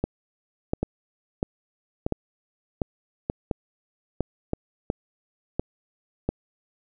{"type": "two click trains", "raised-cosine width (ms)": 2, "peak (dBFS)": [-10, -11], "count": [10, 4], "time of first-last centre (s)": [[0.04, 6.29], [0.83, 4.534]], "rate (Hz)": [1.44, 0.81], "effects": []}